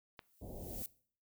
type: noise with exponential growth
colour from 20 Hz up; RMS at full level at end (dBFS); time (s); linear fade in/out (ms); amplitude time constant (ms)
violet; -41; 0.17-0.86; 1; 150
type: click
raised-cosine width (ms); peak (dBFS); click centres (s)
0.3; -31; 0.192
type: low-pass noise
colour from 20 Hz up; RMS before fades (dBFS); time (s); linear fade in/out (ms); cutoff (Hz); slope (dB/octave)
pink; -47; 0.41-0.83; 10; 730; 48
effects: noise-tail reverb RT60 0.5 s tail -20 dB re dry